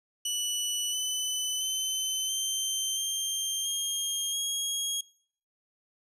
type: tone with pitch steps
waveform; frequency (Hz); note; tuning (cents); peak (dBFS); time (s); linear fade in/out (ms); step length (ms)
20% pulse; 2960 / 3012 / 3064 / 3118 / 3172 / 3228 / 3284; F#7 / F#7 / G7 / G7 / G7 / G#7 / G#7; 0 / +30 / -40 / -10 / +20 / -50 / -20; -23; 0.25-5.01; 5; 680
effects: noise-tail reverb RT60 0.6 s tail -25 dB re dry + resampled to 32000 Hz